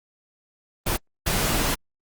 pink noise bursts at uneven times, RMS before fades -23 dBFS, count 2, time 0.86-0.97 / 1.26-1.75 s, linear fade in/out 10 ms, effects Opus 24 kbps

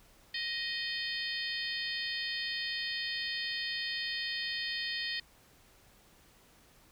harmonic tone with a mistuned harmonic, 624 Hz, D#5, 5 cents sharp, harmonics 3 / 4 / 5 / 6 / 7 / 8, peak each -38 / -43 / -41 / -43 / -39 / -44 dBFS, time 0.34-5.2 s, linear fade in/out 5 ms, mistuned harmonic 6, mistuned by -59 cents, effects pink hiss -62 dBFS RMS until 6.91 s

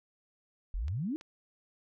sine exponential sweep, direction up, 38.35 to 329.6 Hz, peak -31 dBFS, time 0.74-1.16 s, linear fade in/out 0 ms
clicks, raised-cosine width 0.2 ms, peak -33 / -33 dBFS, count 2, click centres 0.882 / 1.211 s
effects none

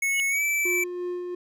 square tone with pitch glide, 2199 to 2319 Hz, C#7 to D7, -14 to -22 cents, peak -23 dBFS, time 0.02-0.84 s, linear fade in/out 5 ms, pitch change +92 cents, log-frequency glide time 0.29-0.43 s
sine tone with exponential growth, 2914 Hz, F#7, 27 cents flat, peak -23 dBFS, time 0.09-0.2 s, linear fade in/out 0 ms, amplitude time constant 22 ms
triangle tone with tremolo, 356.2 Hz, F4, 34 cents sharp, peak -25 dBFS, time 0.65-1.35 s, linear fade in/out 5 ms, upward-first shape sine, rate 2.9 Hz, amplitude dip 35%
effects none

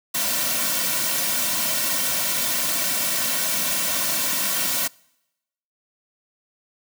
white noise with comb filter, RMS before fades -23 dBFS, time 0.14-4.88 s, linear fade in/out 10 ms, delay 2.4 ms, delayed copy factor -0.75, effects noise-tail reverb RT60 0.9 s tail -26 dB re dry + high-pass 150 Hz 12 dB/octave

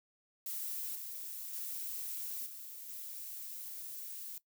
violet noise with level steps, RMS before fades -40 / -44 / -41 / -48 / -45 dBFS, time 0.46-4.38 s, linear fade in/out 2 ms, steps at 0.95 / 1.53 / 2.46 / 2.89 s, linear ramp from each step 5 ms, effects noise-tail reverb RT60 0.1 s tail -18 dB re dry

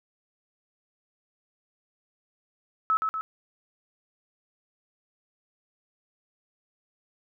sine tone with echo, 1298 Hz, E6, 27 cents flat, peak -20 dBFS, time 2.9-2.97 s, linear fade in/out 0 ms, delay 120 ms, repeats 2, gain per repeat -4 dB, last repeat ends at 3.21 s, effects none

